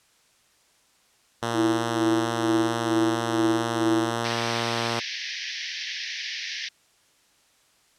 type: tone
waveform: 5% pulse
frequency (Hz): 116.54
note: A#2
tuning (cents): 0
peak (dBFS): -14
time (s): 1.42-5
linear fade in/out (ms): 10
type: tone with tremolo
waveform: sine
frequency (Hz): 330.7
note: E4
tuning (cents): +6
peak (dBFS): -19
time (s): 1.53-4.16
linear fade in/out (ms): 50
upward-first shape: sine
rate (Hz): 2.2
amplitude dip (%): 85
type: band-pass noise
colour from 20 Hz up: pink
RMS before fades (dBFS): -33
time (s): 4.24-6.69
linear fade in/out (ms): 10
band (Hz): 1700 to 5900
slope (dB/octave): 96
effects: white hiss -62 dBFS RMS until 7.98 s + low-pass 9000 Hz 12 dB/octave